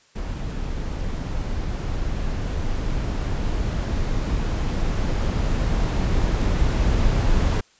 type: noise with level ramp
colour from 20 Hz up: brown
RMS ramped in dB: -28 to -18 dBFS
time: 0.15-7.61 s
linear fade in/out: 10 ms
effects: white hiss -57 dBFS RMS until 7.79 s + resampled to 16000 Hz